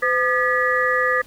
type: tone cluster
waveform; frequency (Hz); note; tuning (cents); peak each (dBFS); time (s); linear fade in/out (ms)
sine; 509 / 1212 / 1705 / 1937; C5 / D#6 / G#6 / B6; -48 / -46 / +45 / -34; -22; 0.02-1.22; 10
effects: pink hiss -48 dBFS RMS until 1.26 s